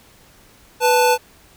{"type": "tone pair together", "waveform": "square", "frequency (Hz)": [493.9, 881.9], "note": ["B4", "A5"], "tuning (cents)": [0, 4], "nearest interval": "minor seventh", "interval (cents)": 1004, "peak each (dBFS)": -16, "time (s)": [0.8, 1.18], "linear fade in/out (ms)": 50, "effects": ["pink hiss -50 dBFS RMS until 1.56 s"]}